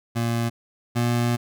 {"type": "tone pair in turn", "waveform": "25% pulse", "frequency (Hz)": [116.8, 119.67], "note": ["A#2", "A#2"], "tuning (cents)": [4, 46], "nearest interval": "unison", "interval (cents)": 42, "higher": "second", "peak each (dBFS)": [-18, -16], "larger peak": "second", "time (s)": [[0.15, 0.5], [0.95, 1.37]], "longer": "second", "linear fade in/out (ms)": 20, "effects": []}